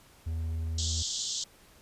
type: tone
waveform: triangle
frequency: 81 Hz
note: E2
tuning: 30 cents flat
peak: -28 dBFS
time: 0.26-1.03 s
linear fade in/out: 10 ms
type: band-pass noise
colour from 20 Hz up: white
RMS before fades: -34 dBFS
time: 0.78-1.44 s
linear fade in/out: 5 ms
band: 3100 to 7600 Hz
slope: 96 dB/octave
effects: pink hiss -58 dBFS RMS until 1.81 s + resampled to 32000 Hz